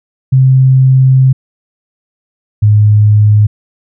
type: tone pair in turn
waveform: sine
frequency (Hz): 131.4 / 105.32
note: C3 / G#2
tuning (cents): +8 / +25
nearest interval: major third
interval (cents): 383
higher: first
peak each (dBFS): -3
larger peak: neither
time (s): 0.32-1.33 / 2.62-3.47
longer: first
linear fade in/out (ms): 10
effects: none